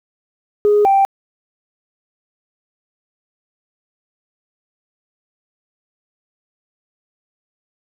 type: tone pair in turn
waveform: sine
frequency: 415.3 / 784 Hz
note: G#4 / G5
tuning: 0 / 0 cents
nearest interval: major seventh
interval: 1100 cents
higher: second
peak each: -8 dBFS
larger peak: neither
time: 0.65-0.85 / 0.85-1.05 s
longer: neither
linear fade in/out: 0 ms
effects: tanh soft clip ceiling -6 dBFS + 8-bit